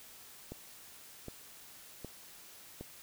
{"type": "click train", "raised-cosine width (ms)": 2, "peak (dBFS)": -29, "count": 4, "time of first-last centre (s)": [0.52, 2.81], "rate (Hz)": 1.31, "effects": ["white hiss -54 dBFS RMS until 3.02 s"]}